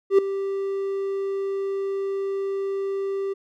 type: tone with ADSR envelope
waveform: triangle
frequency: 392 Hz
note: G4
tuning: in tune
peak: -8 dBFS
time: 0.1-3.34 s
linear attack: 85 ms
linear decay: 4 ms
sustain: -14 dB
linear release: 17 ms
effects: none